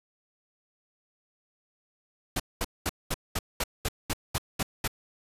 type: noise bursts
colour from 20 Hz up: pink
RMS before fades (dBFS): -28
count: 11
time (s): 2.36-4.878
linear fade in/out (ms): 5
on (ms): 38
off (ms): 210
effects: resampled to 32000 Hz